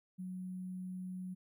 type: tone with sample-and-hold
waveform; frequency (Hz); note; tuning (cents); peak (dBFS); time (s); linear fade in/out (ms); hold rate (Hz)
sine; 184; F#3; -9; -40; 0.18-1.35; 20; 11025
effects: none